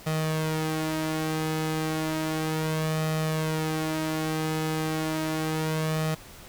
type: tone with flanger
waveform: sawtooth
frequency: 157.3 Hz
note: D#3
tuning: 19 cents sharp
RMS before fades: -28 dBFS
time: 0.06-6.15 s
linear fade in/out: 10 ms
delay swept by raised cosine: 1.6 to 4 ms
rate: 0.33 Hz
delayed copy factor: +0.55
effects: pink hiss -47 dBFS RMS until 6.48 s